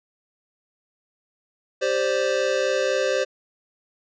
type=chord; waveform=square; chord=G suspended fourth; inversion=none; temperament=equal; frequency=392 / 523.3 / 587.3 Hz; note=G4 / C5 / D5; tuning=0 / 0 / 0 cents; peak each=-28 / -23 / -27 dBFS; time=1.81-3.25 s; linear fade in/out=20 ms; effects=resampled to 16000 Hz